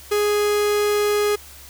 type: tone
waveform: 45% pulse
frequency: 415.3 Hz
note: G#4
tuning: in tune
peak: -17 dBFS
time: 0.11-1.36 s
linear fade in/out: 10 ms
effects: added 70 Hz sine -46 dBFS peak until 1.69 s + white hiss -43 dBFS RMS until 1.69 s